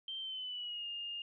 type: tone with pitch glide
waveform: sine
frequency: 3136 to 2826 Hz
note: G7 to F7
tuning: 0 to +20 cents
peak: -39 dBFS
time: 0.08-1.22 s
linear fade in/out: 2 ms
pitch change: -180 cents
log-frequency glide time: 0.19-0.87 s
effects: none